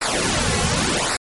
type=noise with flanger; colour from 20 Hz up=pink; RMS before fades=-20 dBFS; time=0.01-1.17 s; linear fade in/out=10 ms; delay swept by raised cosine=0.31 to 3.31 ms; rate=0.89 Hz; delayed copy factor=-0.8; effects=MP3 48 kbps